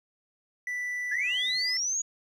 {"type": "tone with pitch glide", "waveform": "triangle", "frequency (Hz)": [1975.5, 2002], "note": ["B6", "B6"], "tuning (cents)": [0, 23], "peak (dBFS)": -28, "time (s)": [0.67, 1.77], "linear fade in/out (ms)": 2, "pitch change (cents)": 23, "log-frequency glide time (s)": [1.32, 1.47]}
{"type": "linear sweep", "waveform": "sine", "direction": "up", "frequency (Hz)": [1629, 6810], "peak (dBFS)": -26, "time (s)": [1.11, 2.02], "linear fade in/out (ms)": 10}
{"effects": ["tanh soft clip ceiling -19 dBFS"]}